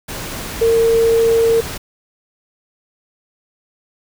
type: tone in noise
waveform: sine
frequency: 457.1 Hz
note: A#4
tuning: 34 cents flat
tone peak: -10 dBFS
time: 0.61-1.61 s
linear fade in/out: 10 ms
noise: pink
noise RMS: -27 dBFS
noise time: 0.08-1.78 s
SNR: +14 dB
effects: none